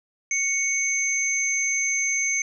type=tone pair together; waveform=sine; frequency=2217 / 6271 Hz; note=C#7 / G8; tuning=0 / 0 cents; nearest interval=octave + tritone; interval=1800 cents; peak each=-24 dBFS; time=0.31-2.42 s; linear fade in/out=2 ms; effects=none